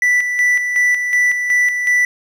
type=tone with tremolo; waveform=triangle; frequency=1973 Hz; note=B6; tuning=2 cents flat; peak=-9 dBFS; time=0.02-2.05 s; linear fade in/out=2 ms; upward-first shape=square; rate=2.7 Hz; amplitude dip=50%; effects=none